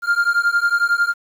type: beating tone pair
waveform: triangle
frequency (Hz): 1396 / 1407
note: F6 / F6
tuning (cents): -1 / +12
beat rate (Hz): 11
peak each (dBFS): -16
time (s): 0.02-1.14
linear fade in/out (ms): 50
effects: 8-bit